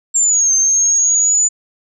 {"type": "exponential two-way sweep", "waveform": "sine", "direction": "down then up", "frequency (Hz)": [7459, 6272, 7010], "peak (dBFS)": -10, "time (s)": [0.14, 1.49], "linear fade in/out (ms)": 20, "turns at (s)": 0.53, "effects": []}